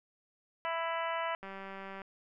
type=harmonic tone; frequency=330.9 Hz; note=E4; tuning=7 cents sharp; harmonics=2 / 3 / 4 / 5 / 6 / 7 / 8 / 9; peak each=-37 / -36 / -40 / -44 / -42 / -47 / -49 / -47 dBFS; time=0.65-1.35 s; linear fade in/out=0 ms
type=click train; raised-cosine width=0.5 ms; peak=-30 dBFS; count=115; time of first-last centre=1.43-2.018 s; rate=194 Hz
effects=none